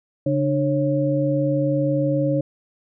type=tone cluster; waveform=sine; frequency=141.4 / 299.3 / 547 Hz; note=C#3 / D4 / C#5; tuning=+35 / +33 / -23 cents; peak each=-22 dBFS; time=0.26-2.41 s; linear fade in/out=5 ms; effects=none